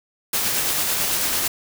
white noise with tremolo, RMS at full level -21 dBFS, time 0.33-1.48 s, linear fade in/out 5 ms, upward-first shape sine, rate 9 Hz, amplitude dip 25%, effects none

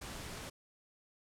pink noise, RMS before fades -45 dBFS, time 0.01-0.5 s, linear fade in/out 10 ms, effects low-pass 11000 Hz 12 dB/octave

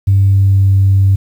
sine tone with pitch glide, 98 to 97.21 Hz, G2 to G2, 0 to -14 cents, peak -5 dBFS, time 0.07-1.16 s, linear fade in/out 10 ms, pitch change -14 cents, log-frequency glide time 0.32-0.7 s, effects tanh soft clip ceiling -2 dBFS + 7-bit

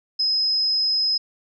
sine tone, 5090 Hz, D#8, 39 cents sharp, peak -18 dBFS, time 0.19-1.18 s, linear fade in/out 10 ms, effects none

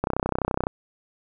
click train, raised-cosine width 1 ms, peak -9 dBFS, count 21, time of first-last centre 0.04-0.669 s, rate 31.8 Hz, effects none

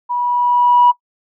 sine tone with level ramp, 973 Hz, B5, 26 cents flat, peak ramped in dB -17 to -5 dBFS, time 0.09-0.92 s, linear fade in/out 20 ms, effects noise-tail reverb RT60 0.1 s tail -21 dB re dry + tanh soft clip ceiling -2 dBFS

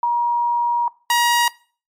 sine / sawtooth tone pair in turn, 952 / 952 Hz, A#5 / A#5, +36 / +36 cents, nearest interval unison, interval 0 cents, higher neither, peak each -15 / -10 dBFS, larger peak second, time 0.03-0.88 / 1.1-1.48 s, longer first, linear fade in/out 2 ms, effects noise-tail reverb RT60 0.4 s tail -21 dB re dry + MP3 64 kbps

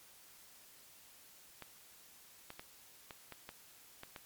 clicks, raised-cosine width 0.3 ms, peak -30 dBFS, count 8, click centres 1.623 / 2.504 / 2.595 / 3.108 / 3.323 / 3.491 / 4.034 / 4.162 s, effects white hiss -60 dBFS RMS until 4.25 s + MP3 96 kbps

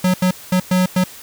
square tone bursts at uneven times, 183.5 Hz, F#3, 14 cents flat, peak -13 dBFS, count 5, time 0.04-0.14 / 0.22-0.31 / 0.52-0.6 / 0.71-0.86 / 0.96-1.04 s, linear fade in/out 5 ms, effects white hiss -38 dBFS RMS until 1.22 s

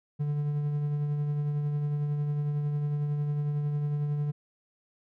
triangle tone with tremolo, 146.83 Hz, D3, in tune, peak -23 dBFS, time 0.19-4.32 s, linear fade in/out 20 ms, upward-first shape triangle, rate 11 Hz, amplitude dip 35%, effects none

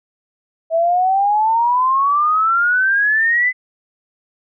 sine exponential sweep, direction up, 646 to 2034 Hz, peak -12 dBFS, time 0.7-3.53 s, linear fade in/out 50 ms, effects none

